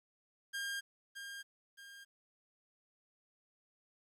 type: tone with echo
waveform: sawtooth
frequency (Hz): 1609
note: G6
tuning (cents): +45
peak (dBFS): -34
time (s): 0.53-0.81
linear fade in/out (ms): 20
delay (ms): 620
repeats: 2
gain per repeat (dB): -7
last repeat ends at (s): 2.05
effects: low-pass 12000 Hz 12 dB/octave + 12-bit